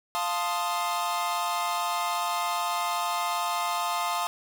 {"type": "chord", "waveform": "45% pulse", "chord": "F dominant seventh", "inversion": "none", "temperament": "equal", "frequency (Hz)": [698.5, 880, 1046.5, 1244.5], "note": ["F5", "A5", "C6", "Eb6"], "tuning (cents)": [0, 0, 0, 0], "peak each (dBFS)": -32, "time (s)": [0.15, 4.27], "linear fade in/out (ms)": 0, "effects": []}